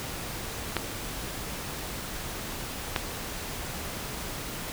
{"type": "clicks", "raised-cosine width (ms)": 0.3, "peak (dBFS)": -9, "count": 2, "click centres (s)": [0.767, 2.962], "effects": ["pink hiss -36 dBFS RMS until 4.72 s"]}